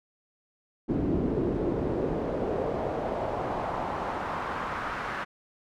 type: noise with band-pass filter sweep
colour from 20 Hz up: brown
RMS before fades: -30 dBFS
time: 0.88-5.25 s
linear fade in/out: 20 ms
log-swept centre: 280 to 1500 Hz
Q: 1.9
effects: none